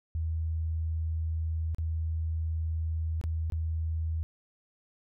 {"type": "tone with dropouts", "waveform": "sine", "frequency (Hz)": 80.5, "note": "E2", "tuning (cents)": -41, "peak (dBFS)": -28, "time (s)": [0.15, 4.23], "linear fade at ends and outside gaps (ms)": 0, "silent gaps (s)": [[1.747, 1.784], [3.213, 3.239], [3.5, 3.522]], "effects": []}